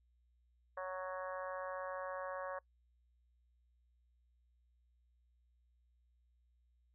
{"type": "harmonic tone", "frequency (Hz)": 185.4, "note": "F#3", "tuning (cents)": 4, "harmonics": [3, 4, 5, 6, 7, 8, 9, 10], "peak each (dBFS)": [-43, -51, -51, -46, -57, -54, -51, -60], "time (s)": [0.77, 2.59], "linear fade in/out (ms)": 5, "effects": ["noise-tail reverb RT60 0.1 s tail -24 dB re dry", "added 60 Hz sine -70 dBFS peak until 6.94 s"]}